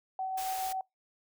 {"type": "tone with tremolo", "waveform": "sine", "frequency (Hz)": 758, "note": "F#5", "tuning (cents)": 42, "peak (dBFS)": -31, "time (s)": [0.19, 0.81], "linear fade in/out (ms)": 2, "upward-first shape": "sine", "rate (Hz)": 7.2, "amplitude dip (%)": 25}
{"type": "band-stop noise", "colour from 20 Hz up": "white", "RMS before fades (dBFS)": -41, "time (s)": [0.37, 0.73], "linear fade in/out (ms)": 10, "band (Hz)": [100, 350], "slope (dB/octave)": 96}
{"effects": ["noise-tail reverb RT60 0.2 s tail -26 dB re dry"]}